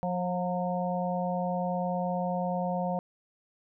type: harmonic tone with a mistuned harmonic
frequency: 179 Hz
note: F3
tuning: 43 cents sharp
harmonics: 1 / 3 / 4 / 5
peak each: -31 / -33 / -33 / -37 dBFS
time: 0.03-2.99 s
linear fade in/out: 0 ms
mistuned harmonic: 5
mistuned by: +37 cents
effects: none